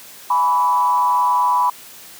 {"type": "tone with frequency modulation", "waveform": "sine", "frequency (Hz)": 989, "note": "B5", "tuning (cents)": 2, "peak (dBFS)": -13, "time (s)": [0.3, 1.7], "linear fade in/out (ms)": 5, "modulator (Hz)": 154, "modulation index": 0.62, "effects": ["white hiss -40 dBFS RMS until 2.19 s", "high-pass 100 Hz 12 dB/octave"]}